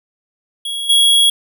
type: tone with level steps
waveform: square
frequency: 3322 Hz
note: G#7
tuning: in tune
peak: -21 / -9 dBFS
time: 0.65-1.3 s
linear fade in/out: 5 ms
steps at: 0.89 s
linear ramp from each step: 10 ms
effects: none